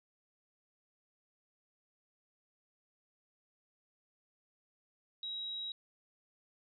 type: tone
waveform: sine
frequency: 3840 Hz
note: B7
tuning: 49 cents flat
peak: -38 dBFS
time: 5.23-5.72 s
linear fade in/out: 2 ms
effects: none